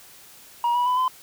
sine tone with pitch steps, 952 / 974.8 / 998.2 / 1022.1 Hz, A#5 / B5 / B5 / C6, +36 / -23 / +18 / -41 cents, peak -16 dBFS, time 0.64-1.08 s, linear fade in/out 2 ms, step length 110 ms, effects tanh soft clip ceiling -18 dBFS + white hiss -48 dBFS RMS until 1.22 s

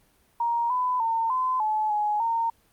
sine tone with pitch steps, 938 / 1002 / 908 / 1023 / 860 / 839 / 918 Hz, A#5 / B5 / A#5 / C6 / A5 / G#5 / A#5, +11 / +25 / -46 / -39 / -40 / +17 / -27 cents, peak -22 dBFS, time 0.4-2.5 s, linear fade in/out 5 ms, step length 300 ms, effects pink hiss -63 dBFS RMS until 2.72 s + Opus 32 kbps

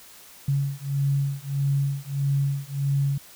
sine beating tone pair, 138.6 / 140.2 Hz, C#3 / C#3, 0 / +20 cents, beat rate 1.6 Hz, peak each -25 dBFS, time 0.48-3.18 s, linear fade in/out 5 ms, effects white hiss -48 dBFS RMS until 3.35 s

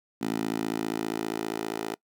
10% pulse tone with high-pass filter sweep, 55 Hz, A1, in tune, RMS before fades -31 dBFS, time 0.21-1.95 s, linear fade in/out 10 ms, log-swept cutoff 250 to 420 Hz, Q 1.9, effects noise-tail reverb RT60 0.1 s tail -24 dB re dry

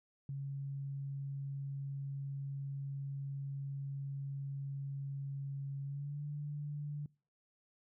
sine tone with pitch glide, 138.59 to 146.58 Hz, C#3 to D3, 0 to -3 cents, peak -38 dBFS, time 0.29-7.06 s, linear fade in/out 2 ms, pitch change +97 cents, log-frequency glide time 5.83-6.24 s, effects noise-tail reverb RT60 0.4 s tail -25 dB re dry

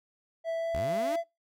triangle tone with pitch glide, 659.3 to 673.5 Hz, E5 to E5, 0 to +37 cents, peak -26 dBFS, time 0.44-1.24 s, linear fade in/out 50 ms, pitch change +37 cents, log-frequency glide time 0.57-0.93 s
sawtooth linear sweep, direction up, 55.5 to 330 Hz, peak -31 dBFS, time 0.74-1.16 s, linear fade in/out 5 ms
effects noise-tail reverb RT60 0.2 s tail -21 dB re dry

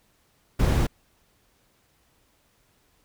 brown noise, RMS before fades -21 dBFS, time 0.59-0.87 s, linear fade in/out 10 ms, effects pink hiss -65 dBFS RMS until 3.04 s

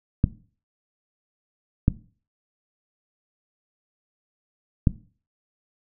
clicks, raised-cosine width 5 ms, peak -4 dBFS, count 3, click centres 0.241 / 1.881 / 4.872 s, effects noise-tail reverb RT60 0.4 s tail -17 dB re dry

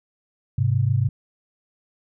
sine tone pair together, 103.82 / 130.81 Hz, G#2 / C3, 0 / 0 cents, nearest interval major third, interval 400 cents, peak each -20 dBFS, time 0.58-1.09 s, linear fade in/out 5 ms, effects none

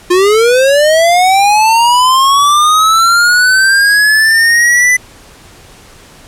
square linear sweep, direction up, 349.2 to 2009 Hz, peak -6 dBFS, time 0.1-4.97 s, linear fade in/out 10 ms, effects pink hiss -38 dBFS RMS until 6.27 s + low-pass 11000 Hz 12 dB/octave

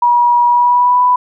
sine tone with pitch glide, 962 to 991.9 Hz, B5 to B5, -46 to +7 cents, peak -7 dBFS, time 0.02-1.16 s, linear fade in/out 5 ms, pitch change +53 cents, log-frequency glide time 0.47-1.02 s, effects none

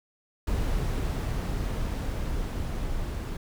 brown noise with level ramp, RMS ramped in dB -27 to -32 dBFS, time 0.47-3.37 s, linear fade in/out 5 ms, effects none

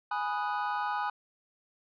triangle chord, G# minor seventh, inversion none, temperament equal, 830.6 / 987.8 / 1244.5 / 1480 Hz, G#5 / B5 / D#6 / F#6, 0 / 0 / 0 / 0 cents, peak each -31 / -34 / -34 / -36 dBFS, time 0.11-1.1 s, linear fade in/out 5 ms, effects resampled to 11025 Hz

